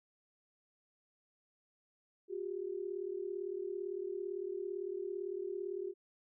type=tone pair together; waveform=sine; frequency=362 / 399.8 Hz; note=F#4 / G4; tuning=-38 / +34 cents; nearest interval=major second; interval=172 cents; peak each=-40 / -40 dBFS; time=2.28-5.94 s; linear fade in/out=50 ms; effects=none